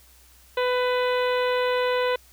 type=harmonic tone; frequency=498.8 Hz; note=B4; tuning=17 cents sharp; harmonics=1 / 2 / 3 / 4 / 5 / 6 / 7 / 8; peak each=-22 / -28 / -32 / -34 / -36 / -38 / -39 / -40 dBFS; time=0.57-2.16 s; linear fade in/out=5 ms; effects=added 62 Hz sine -55 dBFS peak until 2.32 s + white hiss -55 dBFS RMS until 2.32 s